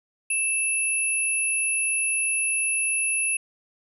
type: tone pair together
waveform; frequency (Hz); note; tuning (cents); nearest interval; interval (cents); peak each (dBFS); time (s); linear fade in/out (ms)
sine; 2637 / 10548; E7 / E9; 0 / 0; 2 octaves; 2400; -25 / -24; 0.3-3.37; 5
effects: none